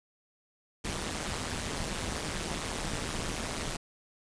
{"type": "noise with amplitude modulation", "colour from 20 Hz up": "pink", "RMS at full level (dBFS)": -31, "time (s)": [0.84, 3.77], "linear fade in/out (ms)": 10, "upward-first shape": "sine", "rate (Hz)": 160, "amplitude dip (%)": 85, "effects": ["resampled to 22050 Hz"]}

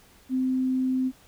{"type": "tone", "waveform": "sine", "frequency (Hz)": 258.7, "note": "C4", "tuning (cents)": -19, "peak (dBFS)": -22, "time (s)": [0.29, 1.12], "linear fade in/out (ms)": 50, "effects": ["pink hiss -56 dBFS RMS until 1.27 s"]}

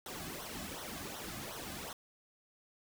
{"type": "noise with flanger", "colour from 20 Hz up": "pink", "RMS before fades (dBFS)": -44, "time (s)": [0.06, 1.93], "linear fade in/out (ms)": 2, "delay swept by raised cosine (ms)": [0.41, 2.21], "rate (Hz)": 2.7, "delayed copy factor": -0.75, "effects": []}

